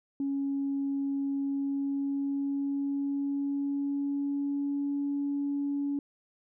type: tone with pitch glide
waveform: sine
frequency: 277.2 to 283.4 Hz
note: C#4 to C#4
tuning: 0 to +38 cents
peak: -27 dBFS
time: 0.2-5.99 s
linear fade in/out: 2 ms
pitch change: +38 cents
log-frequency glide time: 1.4-4.96 s
effects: tanh soft clip ceiling -23 dBFS